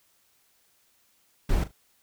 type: noise with echo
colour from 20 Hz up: brown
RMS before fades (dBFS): -23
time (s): 1.49-1.64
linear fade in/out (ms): 5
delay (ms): 39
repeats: 2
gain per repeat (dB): -14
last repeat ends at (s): 1.718
effects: white hiss -66 dBFS RMS until 2.02 s